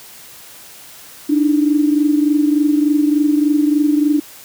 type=tone pair together; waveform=sine; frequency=293.4 / 316.8 Hz; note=D4 / D#4; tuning=-2 / +31 cents; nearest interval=minor second; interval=133 cents; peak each=-12 / -18 dBFS; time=1.29-4.2 s; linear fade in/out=10 ms; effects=white hiss -39 dBFS RMS until 4.44 s + high-pass 60 Hz 12 dB/octave